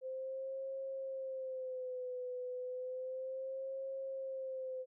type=tone with vibrato; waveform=sine; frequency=518 Hz; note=C5; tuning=17 cents flat; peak=-39 dBFS; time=0.01-4.86 s; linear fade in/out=50 ms; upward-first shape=sine; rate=0.32 Hz; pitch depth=61 cents each way; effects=none